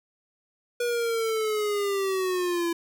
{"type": "linear sweep", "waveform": "square", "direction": "down", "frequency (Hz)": [484.2, 335.6], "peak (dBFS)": -25, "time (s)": [0.8, 2.73], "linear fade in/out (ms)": 5, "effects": []}